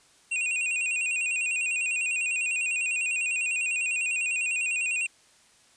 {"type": "tone with vibrato", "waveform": "square", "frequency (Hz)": 2603, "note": "E7", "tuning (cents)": -22, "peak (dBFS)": -26, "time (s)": [0.31, 5.07], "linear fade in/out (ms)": 10, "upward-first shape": "square", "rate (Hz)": 10, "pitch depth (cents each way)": 83, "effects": ["white hiss -59 dBFS RMS until 5.76 s", "resampled to 22050 Hz"]}